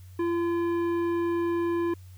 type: tone with tanh clipping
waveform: triangle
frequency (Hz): 341.2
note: F4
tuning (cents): -40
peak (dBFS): -26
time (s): 0.19-1.94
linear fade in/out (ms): 5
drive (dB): 16
effects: added 92 Hz sine -44 dBFS peak until 2.17 s + white hiss -61 dBFS RMS until 2.17 s